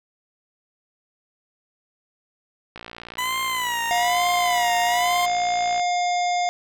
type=click train; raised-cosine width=0.3 ms; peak=-20 dBFS; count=178; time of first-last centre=2.76-5.796 s; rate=58.3 Hz
type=tone with vibrato; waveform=20% pulse; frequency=989 Hz; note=B5; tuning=2 cents sharp; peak=-18 dBFS; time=3.18-5.26 s; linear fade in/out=5 ms; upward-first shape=sine; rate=1.1 Hz; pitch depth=110 cents each way
type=harmonic tone; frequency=710 Hz; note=F5; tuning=28 cents sharp; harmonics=1 / 3 / 5 / 7 / 9 / 10; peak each=-20 / -30 / -34 / -37 / -39 / -40 dBFS; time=3.91-6.49 s; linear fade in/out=0 ms
effects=none